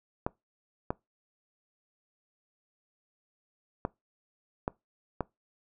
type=clicks; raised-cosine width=1 ms; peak=-15 dBFS; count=5; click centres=0.265 / 0.905 / 3.851 / 4.679 / 5.207 s; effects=noise-tail reverb RT60 0.2 s tail -23 dB re dry